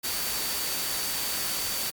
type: tone in noise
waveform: sine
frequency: 4566 Hz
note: D8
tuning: 50 cents flat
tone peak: -36 dBFS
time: 0.03-1.91 s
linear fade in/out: 20 ms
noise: white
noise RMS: -30 dBFS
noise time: 0.03-1.91 s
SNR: -9 dB
effects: Opus 48 kbps